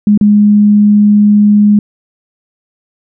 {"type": "tone with dropouts", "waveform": "sine", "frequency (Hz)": 207.5, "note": "G#3", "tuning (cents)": -1, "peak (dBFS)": -3, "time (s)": [0.07, 1.79], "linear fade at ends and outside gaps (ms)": 2, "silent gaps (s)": [0.176, 0.211], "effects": []}